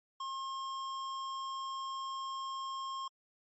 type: tone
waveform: square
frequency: 1071 Hz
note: C6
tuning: 40 cents sharp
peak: -38 dBFS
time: 0.2-3.08 s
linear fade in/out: 5 ms
effects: low-pass 7000 Hz 12 dB/octave + MP3 32 kbps